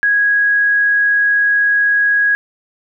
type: tone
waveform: sine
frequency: 1656 Hz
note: G#6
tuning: 5 cents flat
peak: -10 dBFS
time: 0.03-2.35 s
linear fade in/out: 0 ms
effects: none